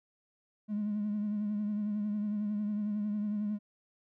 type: tone with vibrato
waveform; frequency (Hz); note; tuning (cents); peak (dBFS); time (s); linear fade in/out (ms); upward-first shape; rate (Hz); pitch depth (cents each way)
triangle; 208.8; G#3; +10; -27; 0.68-3.59; 50; triangle; 11; 46
effects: tanh soft clip ceiling -27 dBFS